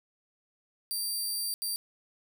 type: tone bursts at uneven times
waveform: 15% pulse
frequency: 4699 Hz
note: D8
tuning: in tune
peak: -24 dBFS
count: 2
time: 0.91-1.54 / 1.62-1.76 s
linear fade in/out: 0 ms
effects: none